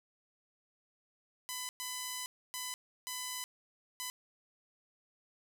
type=tone bursts at uneven times; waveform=5% pulse; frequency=1004 Hz; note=B5; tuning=28 cents sharp; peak=-26 dBFS; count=5; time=1.49-1.69 / 1.8-2.26 / 2.54-2.74 / 3.07-3.44 / 4-4.1 s; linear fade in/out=0 ms; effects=none